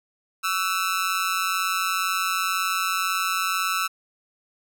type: tone with amplitude modulation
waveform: sawtooth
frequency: 1318.5 Hz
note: E6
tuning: in tune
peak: -15 dBFS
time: 0.43-3.88 s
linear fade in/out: 20 ms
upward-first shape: sine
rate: 182 Hz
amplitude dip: 85%
effects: none